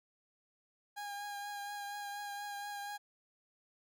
30% pulse tone with vibrato, 815 Hz, G#5, 33 cents flat, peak -38 dBFS, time 0.96-2.98 s, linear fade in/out 20 ms, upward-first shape triangle, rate 4.2 Hz, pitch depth 23 cents each way, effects none

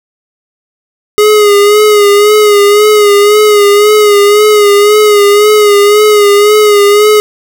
square tone with vibrato, 415.3 Hz, G#4, in tune, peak -3 dBFS, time 1.18-7.2 s, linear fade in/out 0 ms, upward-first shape sine, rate 1.9 Hz, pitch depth 43 cents each way, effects none

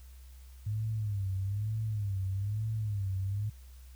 sine tone with vibrato, 102.6 Hz, G#2, 21 cents flat, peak -30 dBFS, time 0.66-3.5 s, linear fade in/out 10 ms, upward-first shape sine, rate 1.1 Hz, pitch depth 130 cents each way, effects added 64 Hz sine -48 dBFS peak until 3.95 s + white hiss -63 dBFS RMS until 3.95 s

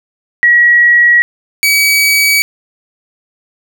sine / sawtooth tone pair in turn, 1915 / 2277 Hz, A#6 / C#7, +46 / +46 cents, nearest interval minor third, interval 300 cents, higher second, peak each -4 dBFS, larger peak neither, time 0.43-1.22 / 1.63-2.42 s, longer neither, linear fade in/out 0 ms, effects none

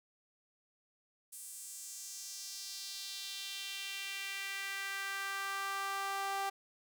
sawtooth tone with high-pass filter sweep, 392.9 Hz, G4, 4 cents sharp, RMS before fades -41 dBFS, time 1.32-6.5 s, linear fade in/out 10 ms, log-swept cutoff 9300 to 810 Hz, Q 2.2, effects none

